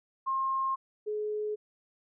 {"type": "tone pair in turn", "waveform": "sine", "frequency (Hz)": [1067, 423.4], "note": ["C6", "G#4"], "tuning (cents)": [34, 33], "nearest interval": "octave + major third", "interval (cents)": 1601, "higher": "first", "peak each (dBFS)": [-27, -30], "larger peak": "first", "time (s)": [[0.26, 0.76], [1.06, 1.56]], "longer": "neither", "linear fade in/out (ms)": 20, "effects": []}